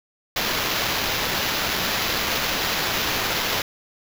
violet noise with sample-and-hold, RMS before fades -24 dBFS, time 0.36-3.62 s, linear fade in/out 2 ms, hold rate 8820 Hz, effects none

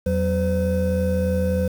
triangle tone cluster, 83.3 / 186.6 / 508 Hz, E2 / F#3 / B4, +19 / +15 / +49 cents, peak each -21 dBFS, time 0.06-1.68 s, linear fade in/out 5 ms, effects 7-bit

